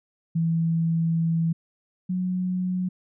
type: tone pair in turn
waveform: sine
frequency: 164.81 / 182.82 Hz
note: E3 / F#3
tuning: 0 / -20 cents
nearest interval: major second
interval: 180 cents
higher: second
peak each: -20 / -23 dBFS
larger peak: first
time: 0.35-1.53 / 2.09-2.89 s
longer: first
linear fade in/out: 10 ms
effects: none

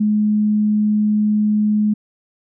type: tone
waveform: sine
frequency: 211.2 Hz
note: G#3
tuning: 29 cents sharp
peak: -13 dBFS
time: 0-1.94 s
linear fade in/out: 10 ms
effects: none

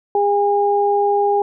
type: tone pair together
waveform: sine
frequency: 406.5 / 813 Hz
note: G#4 / G#5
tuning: -37 / -37 cents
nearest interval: octave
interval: 1200 cents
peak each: -16 dBFS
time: 0.15-1.42 s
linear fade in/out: 2 ms
effects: none

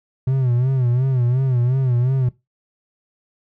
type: tone with vibrato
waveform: triangle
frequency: 127 Hz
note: B2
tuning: 49 cents sharp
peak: -13 dBFS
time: 0.27-2.29 s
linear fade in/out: 5 ms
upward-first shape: sine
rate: 2.8 Hz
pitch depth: 100 cents each way
effects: noise-tail reverb RT60 0.2 s tail -19 dB re dry

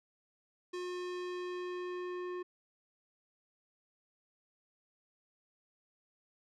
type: tone with low-pass filter sweep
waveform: square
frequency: 359.5 Hz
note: F#4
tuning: 50 cents flat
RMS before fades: -40 dBFS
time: 0.73-2.43 s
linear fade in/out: 10 ms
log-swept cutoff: 6300 to 1800 Hz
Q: 0.83
effects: none

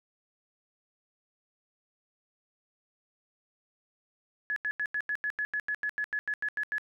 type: tone bursts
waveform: sine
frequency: 1700 Hz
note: G#6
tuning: 40 cents sharp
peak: -28 dBFS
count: 16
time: 4.5-6.782 s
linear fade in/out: 0 ms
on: 62 ms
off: 86 ms
effects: none

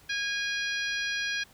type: harmonic tone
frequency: 820 Hz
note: G#5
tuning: 22 cents flat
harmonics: 2 / 3 / 4 / 5 / 6 / 7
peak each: -31 / -35 / -37 / -39 / -41 / -42 dBFS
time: 0.09-1.44 s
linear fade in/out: 10 ms
effects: pink hiss -57 dBFS RMS until 1.53 s

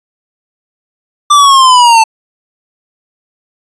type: linear sweep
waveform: square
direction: down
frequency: 1184 to 880 Hz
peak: -3 dBFS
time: 1.3-2.04 s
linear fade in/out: 10 ms
effects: resampled to 22050 Hz

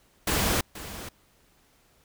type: noise with echo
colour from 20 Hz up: pink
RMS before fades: -25 dBFS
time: 0.27-0.61 s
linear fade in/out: 5 ms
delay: 480 ms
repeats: 1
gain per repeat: -14 dB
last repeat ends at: 1.09 s
effects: pink hiss -63 dBFS RMS until 2.04 s

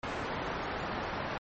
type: low-pass noise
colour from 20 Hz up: white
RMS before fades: -36 dBFS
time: 0.03-1.38 s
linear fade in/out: 5 ms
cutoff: 1300 Hz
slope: 12 dB/octave
effects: MP3 32 kbps

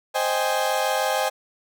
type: chord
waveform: 35% pulse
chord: Ab major seventh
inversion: first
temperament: equal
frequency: 523.3 / 622.3 / 784 / 830.6 Hz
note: C5 / Eb5 / G5 / Ab5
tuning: 0 / 0 / 0 / 0 cents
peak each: -25 dBFS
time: 0.14-1.3 s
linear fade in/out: 20 ms
effects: none

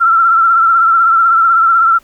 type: tone with vibrato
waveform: sine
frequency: 1347 Hz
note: E6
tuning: 37 cents sharp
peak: -6 dBFS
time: 0-1.99 s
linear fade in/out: 20 ms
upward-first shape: triangle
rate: 16 Hz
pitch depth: 60 cents each way
effects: pink hiss -49 dBFS RMS until 2.03 s

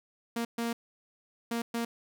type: tone bursts at uneven times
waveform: sawtooth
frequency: 233.1 Hz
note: A#3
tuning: in tune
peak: -26 dBFS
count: 4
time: 0.36-0.45 / 0.58-0.73 / 1.51-1.62 / 1.74-1.85 s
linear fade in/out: 5 ms
effects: none

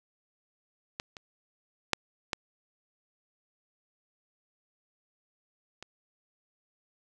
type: clicks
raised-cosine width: 0.2 ms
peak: -17 / -26 / -6 / -12 / -25 dBFS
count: 5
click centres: 0.999 / 1.168 / 1.933 / 2.332 / 5.826 s
effects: none

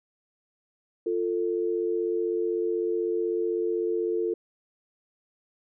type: tone pair together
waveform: sine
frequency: 349.2 / 445.2 Hz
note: F4 / A4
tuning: 0 / +20 cents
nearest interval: major third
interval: 420 cents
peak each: -27 dBFS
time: 1.06-4.34 s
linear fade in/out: 5 ms
effects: none

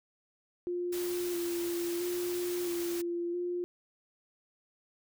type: tone with vibrato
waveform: sine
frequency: 349.2 Hz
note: F4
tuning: in tune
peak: -31 dBFS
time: 0.67-3.64 s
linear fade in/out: 0 ms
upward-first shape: square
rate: 0.75 Hz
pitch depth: 20 cents each way
type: noise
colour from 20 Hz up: white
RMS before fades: -42 dBFS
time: 0.92-3.02 s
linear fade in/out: 10 ms
effects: none

